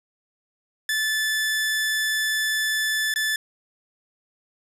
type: tone with dropouts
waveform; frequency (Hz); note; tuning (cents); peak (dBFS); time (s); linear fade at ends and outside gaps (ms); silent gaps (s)
sawtooth; 1745; A6; -15; -18; 0.89-3.36; 2; 3.14-3.159
effects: resampled to 32000 Hz + 10-bit